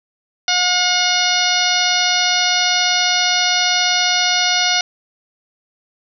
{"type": "harmonic tone", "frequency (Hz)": 721, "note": "F#5", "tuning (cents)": -45, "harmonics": [1, 2, 3, 4, 5, 6, 7, 8], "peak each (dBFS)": [-22, -22, -22, -22, -22, -22, -22, -22], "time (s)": [0.48, 4.81], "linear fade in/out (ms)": 2, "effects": []}